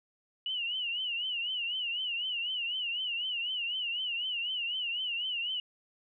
sine tone with vibrato, 2900 Hz, F#7, 35 cents flat, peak -31 dBFS, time 0.46-5.6 s, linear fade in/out 2 ms, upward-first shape triangle, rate 4 Hz, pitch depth 130 cents each way, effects none

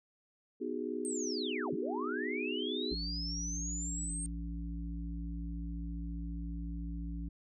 sine chord, G# minor seventh, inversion first, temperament just, 249.2 / 311.5 / 373.8 / 415.3 Hz, B3 / D#4 / F#4 / G#4, +16 / +2 / +18 / 0 cents, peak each -40 dBFS, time 0.6-2.95 s, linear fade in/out 20 ms
sine linear two-way sweep, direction down then up, 8650 to 129.5 to 8650 Hz, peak -38 dBFS, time 1.05-4.26 s, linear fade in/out 0 ms, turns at 1.73 s
harmonic tone, 57.2 Hz, A#1, 32 cents flat, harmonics 1 / 3 / 5, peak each -38 / -43 / -46 dBFS, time 2.91-7.29 s, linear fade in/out 10 ms
effects none

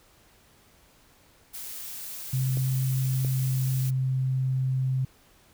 blue noise, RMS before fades -38 dBFS, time 1.53-3.91 s, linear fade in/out 20 ms
sine tone, 130.81 Hz, C3, in tune, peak -23 dBFS, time 2.33-5.05 s, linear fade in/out 5 ms
clicks, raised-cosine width 2 ms, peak -24 dBFS, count 2, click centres 2.572 / 3.248 s
effects pink hiss -59 dBFS RMS until 5.53 s

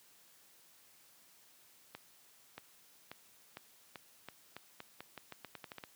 accelerating click train, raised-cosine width 0.3 ms, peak -29 dBFS, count 17, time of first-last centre 1.95-5.838 s, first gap 630 ms, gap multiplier 0.85, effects white hiss -64 dBFS RMS until 5.95 s + high-pass 100 Hz 12 dB/octave

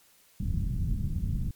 pink low-pass noise, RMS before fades -29 dBFS, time 0.4-1.51 s, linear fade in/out 2 ms, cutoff 180 Hz, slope 24 dB/octave, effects white hiss -61 dBFS RMS until 1.55 s + MP3 96 kbps

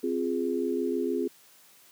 sine chord, F minor, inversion second, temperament equal, 261.6 / 349.2 / 415.3 Hz, C4 / F4 / Ab4, 0 / 0 / 0 cents, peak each -30 dBFS, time 0.03-1.28 s, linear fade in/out 10 ms, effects white hiss -57 dBFS RMS until 1.91 s + high-pass 150 Hz 12 dB/octave

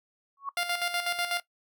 sine tone with exponential growth, 1108.7 Hz, C#6, in tune, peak -27 dBFS, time 0.37-0.49 s, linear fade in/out 2 ms, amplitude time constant 24 ms
10% pulse tone with tremolo, 700 Hz, F5, 4 cents sharp, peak -18 dBFS, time 0.57-1.4 s, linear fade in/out 2 ms, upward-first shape square, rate 8.1 Hz, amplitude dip 60%
effects noise-tail reverb RT60 0.1 s tail -17 dB re dry

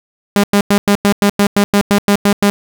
sawtooth tone bursts, 202.6 Hz, G#3, 43 cents flat, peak -4 dBFS, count 13, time 0.36-2.5 s, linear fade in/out 0 ms, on 76 ms, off 96 ms, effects none

